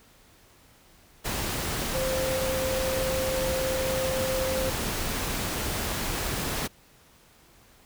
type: tone in noise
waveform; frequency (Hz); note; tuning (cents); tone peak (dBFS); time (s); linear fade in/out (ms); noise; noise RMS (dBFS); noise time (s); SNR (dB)
sine; 523.3; C5; 0; -27; 1.93-4.71; 20; pink; -30; 1.24-6.68; 0
effects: pink hiss -57 dBFS RMS until 7.85 s